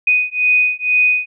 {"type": "beating tone pair", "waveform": "sine", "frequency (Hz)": [2489, 2491.1], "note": ["D#7", "D#7"], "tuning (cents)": [0, 1], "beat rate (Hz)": 2.1, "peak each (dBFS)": -15, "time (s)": [0.07, 1.26], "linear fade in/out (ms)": 5, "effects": []}